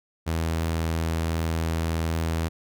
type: tone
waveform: sawtooth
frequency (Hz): 81.7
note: E2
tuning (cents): -15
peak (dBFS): -20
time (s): 0.26-2.49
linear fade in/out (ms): 20
effects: none